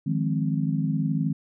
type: chord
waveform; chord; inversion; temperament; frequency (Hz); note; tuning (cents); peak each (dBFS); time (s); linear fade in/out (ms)
sine; F minor seventh; third; equal; 155.56 / 174.61 / 207.7 / 261.6; Eb3 / F3 / Ab3 / C4; 0 / 0 / 0 / 0; -25 / -30 / -29 / -29; 0.06-1.33; 10
effects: none

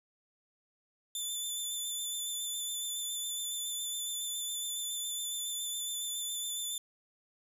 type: tone with vibrato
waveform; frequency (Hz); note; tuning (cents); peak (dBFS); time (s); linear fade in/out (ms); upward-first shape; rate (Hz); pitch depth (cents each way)
15% pulse; 3520; A7; 0; -28; 1.15-6.78; 2; sine; 7.2; 23
effects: resampled to 32000 Hz + 10-bit

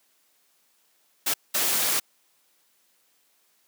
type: noise bursts at uneven times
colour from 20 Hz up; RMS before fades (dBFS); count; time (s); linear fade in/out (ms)
white; -24; 2; 1.26-1.34 / 1.54-2; 10
effects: white hiss -66 dBFS RMS until 3.67 s + high-pass 200 Hz 12 dB/octave

